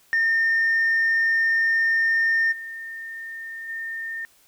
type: tone with level steps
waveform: sine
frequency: 1817 Hz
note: A#6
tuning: 45 cents flat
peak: -16 / -32 / -28 dBFS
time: 0.13-4.25 s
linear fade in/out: 0 ms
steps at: 2.51 / 3.68 s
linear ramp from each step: 20 ms
effects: tanh soft clip ceiling -15 dBFS + white hiss -58 dBFS RMS until 4.47 s